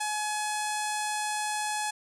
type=tone with low-pass filter; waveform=sawtooth; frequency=847 Hz; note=G#5; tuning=34 cents sharp; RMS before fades=-31 dBFS; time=0-1.91 s; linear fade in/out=10 ms; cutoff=9000 Hz; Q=3; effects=none